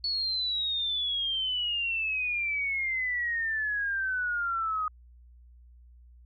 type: exponential sweep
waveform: sine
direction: down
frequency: 4435 to 1244.5 Hz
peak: -27 dBFS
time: 0.04-4.88 s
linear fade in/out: 2 ms
effects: added 60 Hz sine -51 dBFS peak until 6.25 s